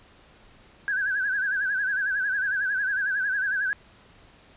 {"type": "tone with vibrato", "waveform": "sine", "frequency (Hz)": 1585, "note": "G6", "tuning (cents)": 19, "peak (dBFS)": -23, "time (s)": [0.88, 3.73], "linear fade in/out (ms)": 0, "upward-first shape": "sine", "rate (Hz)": 11, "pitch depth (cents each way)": 99, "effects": ["pink hiss -54 dBFS RMS until 4.56 s", "resampled to 8000 Hz"]}